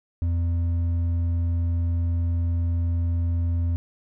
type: tone with hard clipping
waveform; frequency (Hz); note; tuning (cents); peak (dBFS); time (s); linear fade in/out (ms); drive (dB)
sine; 85.2; F2; -42; -22; 0.22-3.76; 0; 4
effects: none